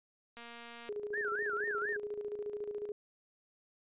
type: click train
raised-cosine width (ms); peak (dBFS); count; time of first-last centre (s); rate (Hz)
0.3; -34; 123; 0.37-0.889; 235
type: tone with tremolo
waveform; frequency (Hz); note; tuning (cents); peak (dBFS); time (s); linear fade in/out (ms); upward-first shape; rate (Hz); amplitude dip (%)
sine; 415.3; G#4; 0; -35; 0.89-2.92; 2; square; 14; 55
type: tone with vibrato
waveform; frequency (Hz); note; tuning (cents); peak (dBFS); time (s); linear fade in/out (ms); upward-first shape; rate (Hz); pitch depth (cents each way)
sine; 1568; G6; 0; -34; 1.13-1.97; 10; sine; 4.2; 280
effects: resampled to 8000 Hz